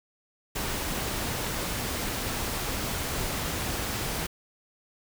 pink noise, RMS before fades -31 dBFS, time 0.55-4.27 s, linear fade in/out 10 ms, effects none

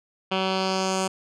10% pulse tone with low-pass filter sweep, 189.4 Hz, F#3, 41 cents sharp, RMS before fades -25 dBFS, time 0.31-1.08 s, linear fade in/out 10 ms, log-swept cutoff 3100 to 8100 Hz, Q 2.4, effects none

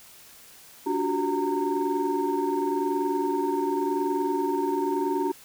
sine tone cluster, 290.7 / 360.1 / 381 / 918 Hz, D4 / F#4 / G4 / A#5, -18 / -47 / -49 / -27 cents, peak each -28 dBFS, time 0.86-5.32 s, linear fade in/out 10 ms, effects tanh soft clip ceiling -16 dBFS + white hiss -50 dBFS RMS until 5.44 s

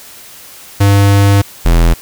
square tone pair in turn, 100 / 42.04 Hz, G2 / E1, +35 / +35 cents, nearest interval octave + minor third, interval 1500 cents, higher first, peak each -6 dBFS, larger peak neither, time 0.8-1.42 / 1.65-1.94 s, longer first, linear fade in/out 10 ms, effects white hiss -35 dBFS RMS until 2.01 s

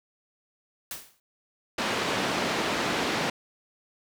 white noise with exponential decay, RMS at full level -33 dBFS, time 0.91-1.2 s, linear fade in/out 2 ms, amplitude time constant 63 ms
pink band-pass noise, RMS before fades -28 dBFS, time 1.78-3.3 s, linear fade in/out 5 ms, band 220 to 4300 Hz, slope 12 dB/octave
effects none

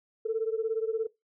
sine beating tone pair, 440 / 457 Hz, A4 / A#4, 0 / -34 cents, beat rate 17 Hz, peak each -28 / -30 dBFS, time 0.25-1.07 s, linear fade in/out 10 ms, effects noise-tail reverb RT60 0.2 s tail -21 dB re dry + tanh soft clip ceiling -19 dBFS

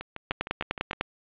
two click trains, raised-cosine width 0.3 ms, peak -9 / -19 dBFS, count 8 / 7, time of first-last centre 0.31-1.011 / 0.01-0.932 s, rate 9.99 / 6.51 Hz, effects resampled to 8000 Hz + 7-bit

